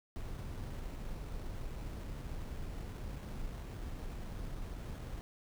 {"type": "noise with sample-and-hold", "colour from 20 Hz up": "brown", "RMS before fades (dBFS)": -42, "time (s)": [0.16, 5.21], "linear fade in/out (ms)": 0, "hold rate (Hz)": 4900, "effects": []}